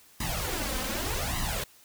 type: noise with flanger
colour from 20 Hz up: pink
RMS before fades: -31 dBFS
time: 0.2-1.64 s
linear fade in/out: 5 ms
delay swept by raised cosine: 1 to 3.9 ms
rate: 0.84 Hz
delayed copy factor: +0.8
effects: white hiss -57 dBFS RMS until 1.84 s